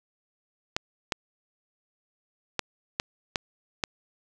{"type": "clicks", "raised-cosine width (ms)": 0.2, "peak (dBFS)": -8, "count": 6, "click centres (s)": [0.765, 1.122, 2.593, 2.999, 3.358, 3.838], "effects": []}